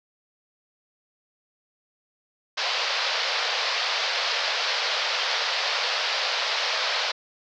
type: band-pass noise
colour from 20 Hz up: white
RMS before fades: -26 dBFS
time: 2.57-7.12 s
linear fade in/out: 10 ms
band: 480 to 5100 Hz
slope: 48 dB/octave
effects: none